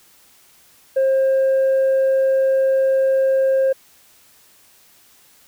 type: tone with tanh clipping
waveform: sine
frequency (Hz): 533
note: C5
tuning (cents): +32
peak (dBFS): -14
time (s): 0.96-3.73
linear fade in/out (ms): 10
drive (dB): 1
effects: white hiss -52 dBFS RMS until 5.47 s